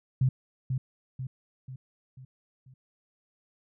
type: tone with echo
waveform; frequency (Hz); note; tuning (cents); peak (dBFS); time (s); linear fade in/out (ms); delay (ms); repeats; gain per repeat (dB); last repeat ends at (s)
sine; 130; C3; -11; -20; 0.21-0.29; 5; 490; 5; -6; 2.74
effects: none